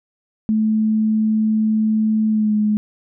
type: tone with pitch glide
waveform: sine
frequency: 217.4 to 211.6 Hz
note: A3 to G#3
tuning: -21 to +33 cents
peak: -14 dBFS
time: 0.49-2.77 s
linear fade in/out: 0 ms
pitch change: -46 cents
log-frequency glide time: 2.29-2.54 s
effects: none